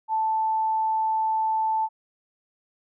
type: tone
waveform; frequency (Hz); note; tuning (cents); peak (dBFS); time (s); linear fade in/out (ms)
sine; 880; A5; 0; -21; 0.08-1.89; 50
effects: none